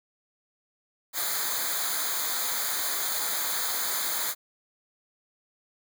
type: noise with comb filter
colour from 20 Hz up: white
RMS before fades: -29 dBFS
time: 1.13-4.35 s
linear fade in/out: 50 ms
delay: 0.36 ms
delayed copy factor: -0.95
effects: none